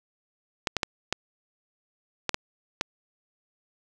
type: clicks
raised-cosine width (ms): 0.2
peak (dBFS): -7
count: 7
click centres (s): 0.672 / 0.767 / 0.832 / 1.126 / 2.293 / 2.344 / 2.811
effects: none